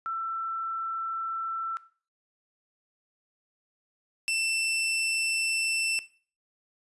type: tone pair in turn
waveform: sine / sawtooth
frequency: 1337 / 2674 Hz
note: E6 / E7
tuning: +24 / +24 cents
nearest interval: octave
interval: 1200 cents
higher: second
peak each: -29 / -22 dBFS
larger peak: second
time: 0.06-1.77 / 4.28-5.99 s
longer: neither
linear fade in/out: 0 ms
effects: noise-tail reverb RT60 0.4 s tail -17 dB re dry + resampled to 24000 Hz